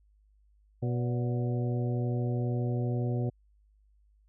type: harmonic tone with a mistuned harmonic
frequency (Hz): 122.3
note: B2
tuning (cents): -16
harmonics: 1 / 2 / 3 / 4 / 5 / 6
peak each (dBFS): -28 / -36 / -38 / -41 / -43 / -46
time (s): 0.82-3.3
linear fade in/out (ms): 10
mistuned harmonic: 5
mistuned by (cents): -87
effects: added 51 Hz sine -61 dBFS peak until 4.28 s